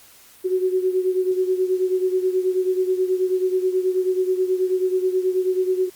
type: beating tone pair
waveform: sine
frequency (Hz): 369.4 / 378.7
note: F#4 / F#4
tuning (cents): -3 / +40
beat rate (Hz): 9.3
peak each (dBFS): -19 / -24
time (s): 0.44-5.9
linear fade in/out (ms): 20
effects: white hiss -49 dBFS RMS until 5.95 s + Opus 48 kbps